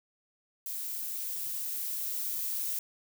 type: noise with level ramp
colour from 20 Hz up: violet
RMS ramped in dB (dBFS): -37 to -33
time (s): 0.66-2.79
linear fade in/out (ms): 2
effects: none